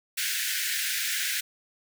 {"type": "high-pass noise", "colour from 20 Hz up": "pink", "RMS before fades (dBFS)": -29, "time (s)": [0.17, 1.41], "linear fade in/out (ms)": 10, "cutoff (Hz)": 1500, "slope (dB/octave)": 96, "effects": []}